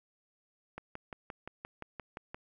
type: click train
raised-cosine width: 0.5 ms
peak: -26 dBFS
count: 10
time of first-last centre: 0.78-2.345 s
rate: 5.75 Hz
effects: 11-bit